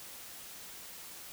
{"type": "silence", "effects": ["white hiss -48 dBFS RMS until 1.32 s"]}